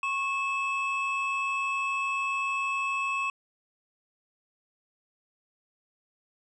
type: tone pair together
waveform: triangle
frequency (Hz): 1095 / 2606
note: C#6 / E7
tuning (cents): -22 / -20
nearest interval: octave + minor third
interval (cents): 1502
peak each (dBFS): -28 / -28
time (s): 0.03-3.3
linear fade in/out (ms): 2
effects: resampled to 22050 Hz